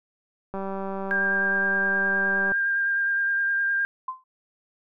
click train, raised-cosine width 1 ms, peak -19 dBFS, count 385, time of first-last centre 0.54-2.519 s, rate 194 Hz
sine tone with vibrato, 1600 Hz, G6, 35 cents sharp, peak -21 dBFS, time 1.11-3.85 s, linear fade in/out 0 ms, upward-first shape sine, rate 9.7 Hz, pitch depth 14 cents each way
sine tone with exponential decay, 1036 Hz, C6, 17 cents flat, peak -24 dBFS, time 4.08-4.24 s, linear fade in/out 5 ms, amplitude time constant 33 ms
effects none

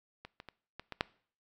clicks, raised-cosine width 0.3 ms, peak -29 / -30 / -30 / -26 / -24 / -12 dBFS, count 6, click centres 0.25 / 0.401 / 0.487 / 0.796 / 0.923 / 1.009 s, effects noise-tail reverb RT60 0.5 s tail -22 dB re dry

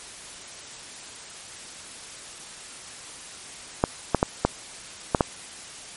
clicks, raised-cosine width 1 ms, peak -3 dBFS, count 6, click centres 3.839 / 4.147 / 4.229 / 4.45 / 5.148 / 5.208 s, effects white hiss -41 dBFS RMS until 5.96 s + MP3 48 kbps

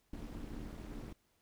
brown noise with amplitude modulation, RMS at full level -41 dBFS, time 0.13-1.13 s, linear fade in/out 5 ms, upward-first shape sine, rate 259 Hz, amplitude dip 100%, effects pink hiss -75 dBFS RMS until 1.41 s

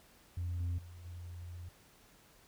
sine tone with level steps, 87.31 Hz, F2, in tune, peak -33 / -30 / -48 / -43 dBFS, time 0.37-1.69 s, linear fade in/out 5 ms, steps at 0.6 / 0.78 / 1.05 s, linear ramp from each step 5 ms, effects tanh soft clip ceiling -32 dBFS + pink hiss -63 dBFS RMS until 2.47 s

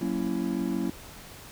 triangle chord, F# dominant seventh, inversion none, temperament just, 185 / 231.2 / 277.5 / 333 Hz, F#3 / A#3 / C#4 / E4, 0 / -14 / +2 / +18 cents, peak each -30 dBFS, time 0.01-0.9 s, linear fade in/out 5 ms, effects pink hiss -46 dBFS RMS until 1.51 s

